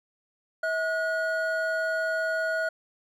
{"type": "tone pair together", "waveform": "triangle", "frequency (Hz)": [644.4, 1449], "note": ["E5", "F#6"], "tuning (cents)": [-39, -37], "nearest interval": "octave + major second", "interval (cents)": 1402, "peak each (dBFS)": -26, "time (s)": [0.63, 2.69], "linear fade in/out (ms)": 5, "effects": []}